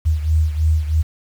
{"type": "beating tone pair", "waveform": "sine", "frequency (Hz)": [77.78, 80.88], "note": ["D#2", "E2"], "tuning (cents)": [0, -32], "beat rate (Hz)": 3.1, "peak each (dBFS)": [-15, -20], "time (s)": [0.05, 1.03], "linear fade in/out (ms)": 20, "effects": ["7-bit"]}